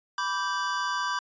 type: chord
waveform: square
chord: G major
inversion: first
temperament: equal with one note detuned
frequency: 987.8 / 1161.8 / 1568 Hz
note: B5 / D6 / G6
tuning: 0 / -19 / 0 cents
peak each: -32 dBFS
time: 0.18-1.19 s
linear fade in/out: 2 ms
effects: resampled to 16000 Hz